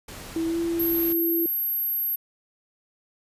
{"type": "noise", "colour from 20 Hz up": "pink", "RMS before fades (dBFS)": -40, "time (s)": [0.08, 1.13], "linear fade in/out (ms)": 5}
{"type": "tone with pitch glide", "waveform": "sine", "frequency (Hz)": [327.8, 336.4], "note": ["E4", "E4"], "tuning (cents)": [-10, 35], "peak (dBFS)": -23, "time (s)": [0.36, 1.46], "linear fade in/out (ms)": 2, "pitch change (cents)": 45, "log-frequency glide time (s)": [0.46, 0.59]}
{"type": "tone", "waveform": "sine", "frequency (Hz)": 12570, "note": "G9", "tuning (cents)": 4, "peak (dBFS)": -23, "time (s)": [0.79, 2.16], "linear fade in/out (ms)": 10}
{"effects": ["resampled to 32000 Hz"]}